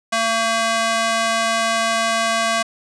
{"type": "tone with high-pass filter", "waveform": "square", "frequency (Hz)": 226.5, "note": "A#3", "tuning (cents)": -50, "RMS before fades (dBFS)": -19, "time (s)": [0.12, 2.63], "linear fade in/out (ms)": 10, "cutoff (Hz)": 800, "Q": 0.92, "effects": ["resampled to 22050 Hz", "7-bit"]}